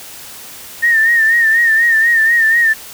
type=tone with vibrato; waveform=sine; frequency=1826 Hz; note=A#6; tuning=36 cents flat; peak=-8 dBFS; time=0.82-2.74 s; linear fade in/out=20 ms; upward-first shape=sine; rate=4.1 Hz; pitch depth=61 cents each way; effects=white hiss -33 dBFS RMS until 2.93 s